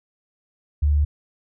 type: tone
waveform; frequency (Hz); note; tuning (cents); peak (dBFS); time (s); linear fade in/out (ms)
sine; 73.42; D2; 0; -15; 0.82-1.05; 10
effects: none